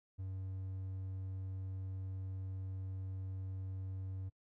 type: tone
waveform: triangle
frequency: 94.9 Hz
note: F#2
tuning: 44 cents sharp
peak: -38 dBFS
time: 0.18-4.3 s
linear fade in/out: 20 ms
effects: noise-tail reverb RT60 0.1 s tail -24 dB re dry